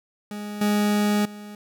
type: tone with level steps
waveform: 40% pulse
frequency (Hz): 207.7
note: G#3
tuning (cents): 0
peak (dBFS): -30 / -18 / -36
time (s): 0.31-1.55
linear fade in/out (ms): 2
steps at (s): 0.61 / 1.25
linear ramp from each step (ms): 5
effects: none